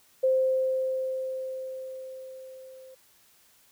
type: tone with level ramp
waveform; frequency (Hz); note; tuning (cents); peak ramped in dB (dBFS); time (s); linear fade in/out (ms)
sine; 522; C5; -4; -19 to -46; 0.23-2.95; 10
effects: white hiss -61 dBFS RMS until 3.71 s